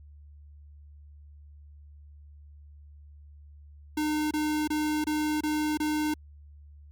square tone bursts, 304 Hz, D#4, 40 cents flat, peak -26 dBFS, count 6, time 3.97-6.14 s, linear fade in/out 5 ms, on 340 ms, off 26 ms, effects added 73 Hz sine -47 dBFS peak until 6.91 s + MP3 96 kbps

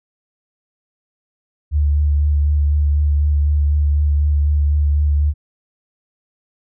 sine tone with vibrato, 73.42 Hz, D2, in tune, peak -12 dBFS, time 1.71-5.34 s, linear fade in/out 50 ms, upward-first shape sine, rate 4 Hz, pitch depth 21 cents each way, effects none

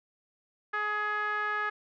5% pulse tone with low-pass filter, 420 Hz, G#4, 19 cents sharp, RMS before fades -31 dBFS, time 0.73-1.7 s, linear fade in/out 10 ms, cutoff 1500 Hz, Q 9.5, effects none

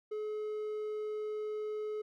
triangle tone, 426.3 Hz, G#4, 45 cents sharp, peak -33 dBFS, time 0.11-2.02 s, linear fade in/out 10 ms, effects none

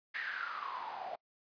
white noise with band-pass filter sweep, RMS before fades -41 dBFS, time 0.14-1.16 s, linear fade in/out 10 ms, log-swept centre 1900 to 680 Hz, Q 8.8, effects noise-tail reverb RT60 0.1 s tail -26 dB re dry + resampled to 11025 Hz

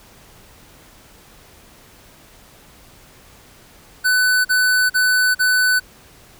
square tone bursts, 1500 Hz, F#6, 23 cents sharp, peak -14 dBFS, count 4, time 4.04-5.8 s, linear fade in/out 20 ms, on 410 ms, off 40 ms, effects pink hiss -47 dBFS RMS until 6.39 s

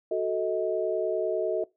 sine chord, D# diminished, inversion first, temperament equal with one note detuned, 370 / 440 / 634.2 Hz, F#4 / A4 / D#5, 0 / 0 / +33 cents, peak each -29 dBFS, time 0.11-1.64 s, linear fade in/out 5 ms, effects noise-tail reverb RT60 0.2 s tail -20 dB re dry

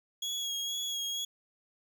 30% pulse tone with vibrato, 3322 Hz, G#7, in tune, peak -30 dBFS, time 0.22-1.25 s, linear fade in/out 5 ms, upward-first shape sine, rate 2.1 Hz, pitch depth 26 cents each way, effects none

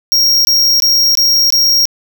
square tone bursts, 5588 Hz, F8, in tune, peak -8 dBFS, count 5, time 0.12-1.854 s, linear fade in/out 0 ms, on 330 ms, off 21 ms, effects none

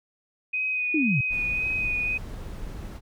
sine tone with vibrato, 2497 Hz, D#7, 6 cents sharp, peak -24 dBFS, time 0.53-2.18 s, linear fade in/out 10 ms, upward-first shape sine, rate 1.9 Hz, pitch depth 21 cents each way
sine linear sweep, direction down, 329.6 to 112.8 Hz, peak -21 dBFS, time 0.94-1.21 s, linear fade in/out 5 ms
brown noise, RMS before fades -36 dBFS, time 1.29-3.01 s, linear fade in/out 50 ms
effects none

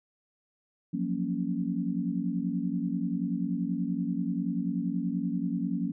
sine chord, Gb major seventh, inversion third, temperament equal, 174.61 / 185 / 233.1 / 277.2 Hz, F3 / Gb3 / Bb3 / Db4, 0 / 0 / 0 / 0 cents, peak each -33 dBFS, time 0.93-5.92 s, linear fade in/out 10 ms, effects none

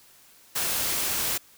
white noise, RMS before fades -27 dBFS, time 0.55-1.38 s, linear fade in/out 10 ms, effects white hiss -55 dBFS RMS until 1.57 s

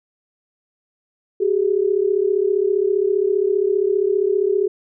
sine tone pair together, 380.3 / 415.4 Hz, F#4 / G#4, +48 / 0 cents, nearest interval major second, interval 152 cents, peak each -18 dBFS, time 1.4-4.68 s, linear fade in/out 10 ms, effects none

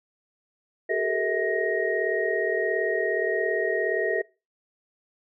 sine tone cluster, 382.7 / 424.3 / 461.6 / 646 / 1873 Hz, G4 / G#4 / A#4 / E5 / A#6, -42 / +37 / -17 / -35 / +8 cents, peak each -29 dBFS, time 0.89-4.22 s, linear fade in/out 10 ms, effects noise-tail reverb RT60 0.3 s tail -23 dB re dry

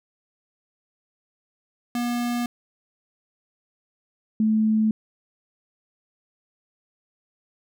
square / sine tone pair in turn, 240.7 / 217.7 Hz, B3 / A3, -44 / -18 cents, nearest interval major second, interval 174 cents, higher first, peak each -24 / -17 dBFS, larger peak second, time 1.95-2.46 / 4.4-4.91 s, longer neither, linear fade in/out 2 ms, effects none

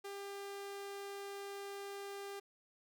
sawtooth tone, 398.8 Hz, G4, 30 cents sharp, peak -40 dBFS, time 0.04-2.4 s, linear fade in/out 10 ms, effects none

